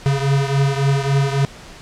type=beating tone pair; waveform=square; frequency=137.3 / 140.9 Hz; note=C#3 / C#3; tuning=-16 / +29 cents; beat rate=3.6 Hz; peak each=-17 / -21 dBFS; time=0.06-1.45 s; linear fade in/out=0 ms; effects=pink hiss -39 dBFS RMS until 1.81 s + low-pass 7000 Hz 12 dB/octave